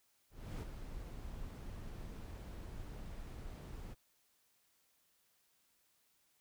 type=noise with ADSR envelope; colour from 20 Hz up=brown; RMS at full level=-40 dBFS; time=0.3-3.95 s; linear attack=310 ms; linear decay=33 ms; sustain=-7 dB; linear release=28 ms; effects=white hiss -75 dBFS RMS until 6.4 s